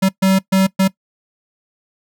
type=tone bursts at uneven times; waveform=square; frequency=191.2 Hz; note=G3; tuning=43 cents flat; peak=-11 dBFS; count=4; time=0.02-0.09 / 0.22-0.39 / 0.52-0.67 / 0.79-0.88 s; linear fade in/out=10 ms; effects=noise-tail reverb RT60 0.1 s tail -20 dB re dry